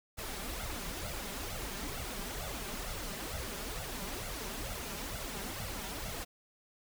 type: noise with flanger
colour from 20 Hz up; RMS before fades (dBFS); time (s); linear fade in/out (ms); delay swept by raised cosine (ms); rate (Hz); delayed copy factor
pink; -40; 0.17-6.25; 20; 1.4 to 5.1; 2.2; +0.75
effects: none